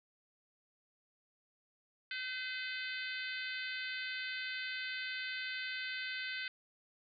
harmonic tone, 511 Hz, C5, 41 cents flat, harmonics 3 / 4 / 5 / 6 / 7 / 8 / 9, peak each -42 / -44 / -46 / -48 / -49 / -50 / -51 dBFS, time 2.11-6.48 s, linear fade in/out 2 ms, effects none

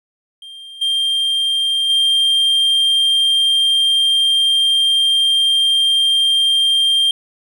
triangle tone with level steps, 3186 Hz, G7, 27 cents sharp, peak -31 / -13 / -10 dBFS, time 0.42-7.11 s, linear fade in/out 2 ms, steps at 0.81 / 1.89 s, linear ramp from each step 10 ms, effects none

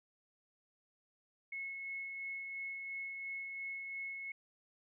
sine tone with tremolo, 2185 Hz, C#7, 26 cents flat, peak -39 dBFS, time 1.52-4.32 s, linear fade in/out 5 ms, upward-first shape sine, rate 2.9 Hz, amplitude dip 30%, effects none

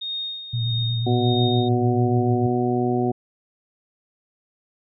sine tone with tremolo, 3703 Hz, A#7, 12 cents flat, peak -25 dBFS, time 0.01-1.69 s, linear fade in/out 10 ms, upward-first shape sine, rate 1.6 Hz, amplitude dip 65%
sine tone with vibrato, 115.9 Hz, A#2, 10 cents flat, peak -21 dBFS, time 0.53-2.47 s, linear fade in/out 10 ms, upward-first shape square, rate 8.2 Hz, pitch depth 29 cents each way
harmonic tone, 122.7 Hz, B2, 11 cents flat, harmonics 1 / 2 / 3 / 4 / 5 / 6, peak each -26 / -23 / -23 / -35 / -35 / -27 dBFS, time 1.06-3.12 s, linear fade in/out 10 ms
effects none

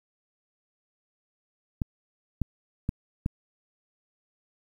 clicks, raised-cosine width 5 ms, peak -14 dBFS, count 4, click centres 1.818 / 2.417 / 2.891 / 3.261 s, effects 9-bit

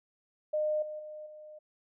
sine tone with level steps, 610 Hz, D#5, 34 cents flat, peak -27 / -37 / -41 / -46 dBFS, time 0.53-1.59 s, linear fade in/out 10 ms, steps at 0.82 / 0.99 / 1.26 s, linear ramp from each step 5 ms, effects none

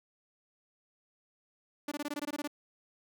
sawtooth tone bursts, 292.6 Hz, D4, 6 cents flat, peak -30 dBFS, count 11, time 1.88-2.476 s, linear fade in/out 5 ms, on 36 ms, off 20 ms, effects none

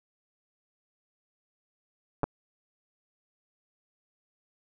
clicks, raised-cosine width 1 ms, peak -13 dBFS, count 2, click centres 2.233 / 2.24 s, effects none

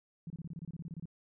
sine tone bursts, 164.81 Hz, E3, in tune, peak -39 dBFS, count 14, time 0.27-1.056 s, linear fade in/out 2 ms, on 32 ms, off 26 ms, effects none

